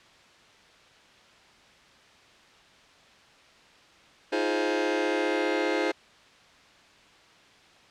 sawtooth chord, F minor seventh, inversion third, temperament just, 314.3 / 349.2 / 419.1 / 523.8 Hz, Eb4 / F4 / Ab4 / C5, +18 / 0 / +16 / +2 cents, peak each -26 dBFS, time 4.32-5.92 s, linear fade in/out 10 ms, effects white hiss -55 dBFS RMS until 7.9 s + low-pass 4000 Hz 12 dB/octave

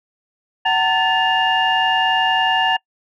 sine tone cluster, 754 / 905 / 1744 / 2819 Hz, F#5 / A5 / A6 / F7, +32 / +48 / -16 / +16 cents, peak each -19 dBFS, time 0.65-2.77 s, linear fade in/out 10 ms, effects noise-tail reverb RT60 0.1 s tail -25 dB re dry + tanh soft clip ceiling -5 dBFS

